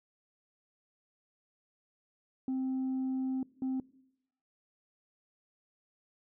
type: tone pair in turn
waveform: sine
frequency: 261.6 / 261.6 Hz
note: C4 / C4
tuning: 0 / 0 cents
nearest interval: unison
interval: 0 cents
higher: neither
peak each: -28 dBFS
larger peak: neither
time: 2.48-3.43 / 3.62-3.8 s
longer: first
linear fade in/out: 2 ms
effects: noise-tail reverb RT60 0.8 s tail -22 dB re dry + tanh soft clip ceiling -29 dBFS